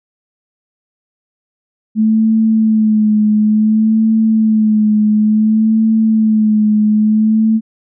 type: tone with vibrato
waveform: sine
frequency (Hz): 216.8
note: A3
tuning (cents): -25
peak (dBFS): -8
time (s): 1.95-7.61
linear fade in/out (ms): 50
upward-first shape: sine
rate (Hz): 0.57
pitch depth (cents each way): 37
effects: none